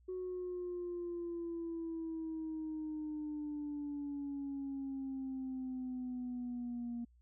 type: exponential sweep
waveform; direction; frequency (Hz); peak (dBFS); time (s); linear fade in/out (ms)
sine; down; 370 to 236.2; -37; 0.08-7.05; 10
effects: tanh soft clip ceiling -35 dBFS + added 60 Hz sine -63 dBFS peak until 7.21 s